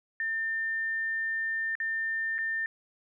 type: tone with dropouts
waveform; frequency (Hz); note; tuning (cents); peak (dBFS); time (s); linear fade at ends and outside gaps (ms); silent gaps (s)
sine; 1800; A6; +39; -28; 0.2-2.66; 1; 1.753-1.801 / 2.382-2.387
effects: none